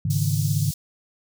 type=chord; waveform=sine; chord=Ab suspended fourth; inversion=none; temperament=just; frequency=103.83 / 138.43 / 155.74 Hz; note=Ab2 / Db3 / Eb3; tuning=0 / -2 / +2 cents; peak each=-24 dBFS; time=0.05-0.71 s; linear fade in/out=5 ms
type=high-pass noise; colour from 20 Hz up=pink; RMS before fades=-34 dBFS; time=0.1-0.74 s; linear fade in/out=5 ms; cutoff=4700 Hz; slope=24 dB/octave
effects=none